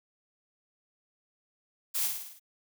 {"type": "noise with echo", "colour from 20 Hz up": "blue", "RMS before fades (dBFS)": -30, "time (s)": [1.94, 2.08], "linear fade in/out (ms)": 20, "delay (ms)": 53, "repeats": 6, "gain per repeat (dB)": -4, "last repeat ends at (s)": 2.398, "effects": []}